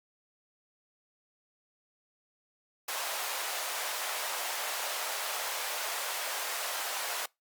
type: high-pass noise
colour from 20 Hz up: pink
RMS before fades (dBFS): -35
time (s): 2.88-7.26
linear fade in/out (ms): 5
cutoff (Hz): 600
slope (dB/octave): 24
effects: noise-tail reverb RT60 0.2 s tail -25 dB re dry + Opus 48 kbps